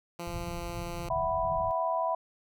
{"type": "tone", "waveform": "10% pulse", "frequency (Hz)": 172.1, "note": "F3", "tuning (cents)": -25, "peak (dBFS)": -28, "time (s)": [0.19, 1.09], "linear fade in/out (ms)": 5}
{"type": "low-pass noise", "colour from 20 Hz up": "pink", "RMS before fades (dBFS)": -40, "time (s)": [0.27, 1.71], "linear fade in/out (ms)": 0, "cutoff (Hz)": 190, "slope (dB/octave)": 96}
{"type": "chord", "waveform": "sine", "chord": "E suspended second", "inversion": "none", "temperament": "just", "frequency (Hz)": [659.3, 741.7, 988.9], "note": ["E5", "F#5", "B5"], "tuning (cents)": [0, 4, 2], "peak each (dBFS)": [-30, -34, -30], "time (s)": [1.1, 2.15], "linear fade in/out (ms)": 5}
{"effects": []}